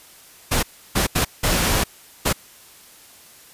pink noise bursts at uneven times, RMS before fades -19 dBFS, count 5, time 0.51-0.63 / 0.95-1.07 / 1.15-1.25 / 1.43-1.84 / 2.25-2.33 s, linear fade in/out 10 ms, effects white hiss -47 dBFS RMS until 3.53 s + resampled to 32000 Hz

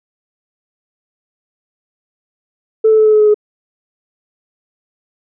sine tone with pitch steps, 440 / 436.7 / 433.4 / 430.2 / 427 / 423.8 / 420.6 Hz, A4 / A4 / A4 / A4 / G#4 / G#4 / G#4, 0 / -13 / -26 / -39 / +48 / +35 / +22 cents, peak -5 dBFS, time 2.84-3.344 s, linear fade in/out 10 ms, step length 72 ms, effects tanh soft clip ceiling -2 dBFS

